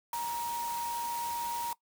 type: tone in noise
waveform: sine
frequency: 943 Hz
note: A#5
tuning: 20 cents sharp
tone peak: -32 dBFS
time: 0.13-1.73 s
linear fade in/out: 2 ms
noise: white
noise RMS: -42 dBFS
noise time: 0.13-1.73 s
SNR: +7 dB
effects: noise-tail reverb RT60 0.1 s tail -20 dB re dry